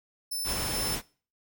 15% pulse tone with tremolo, 5290 Hz, E8, 5 cents sharp, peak -25 dBFS, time 0.31-0.96 s, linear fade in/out 10 ms, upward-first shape square, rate 2.3 Hz, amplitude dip 30%
pink noise, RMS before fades -33 dBFS, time 0.44-1.02 s, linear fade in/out 50 ms
effects noise-tail reverb RT60 0.4 s tail -22 dB re dry

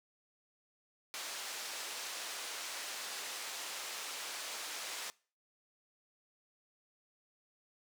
white band-pass noise, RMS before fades -43 dBFS, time 1.14-5.1 s, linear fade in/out 0 ms, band 490 to 6800 Hz, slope 12 dB/octave, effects noise-tail reverb RT60 0.4 s tail -23 dB re dry

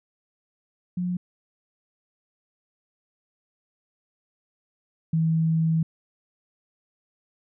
sine tone pair in turn, 179 / 161.71 Hz, F3 / E3, +43 / -33 cents, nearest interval major second, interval 176 cents, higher first, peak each -24 / -19 dBFS, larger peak second, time 0.97-1.17 / 5.13-5.83 s, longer second, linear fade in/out 5 ms, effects none

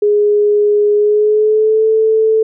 sine tone with pitch glide, 415.3 to 440 Hz, G#4 to A4, 0 to 0 cents, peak -8 dBFS, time 0.02-2.43 s, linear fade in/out 5 ms, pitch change +100 cents, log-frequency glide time 0.95-1.86 s, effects none

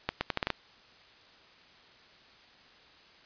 accelerating click train, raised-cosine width 0.3 ms, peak -12 dBFS, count 7, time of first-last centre 0.09-0.503 s, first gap 120 ms, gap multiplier 0.77, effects white hiss -57 dBFS RMS until 3.25 s + resampled to 11025 Hz

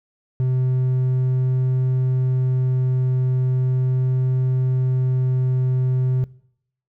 sine tone with hard clipping, 128.6 Hz, C3, 30 cents flat, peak -18 dBFS, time 0.4-6.24 s, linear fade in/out 0 ms, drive 3 dB, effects noise-tail reverb RT60 0.7 s tail -21 dB re dry

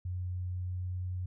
sine tone with pitch glide, 90.5 to 91.08 Hz, F#2 to F#2, -38 to -27 cents, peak -33 dBFS, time 0.05-1.26 s, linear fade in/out 5 ms, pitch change +11 cents, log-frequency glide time 0.45-1.06 s, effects none

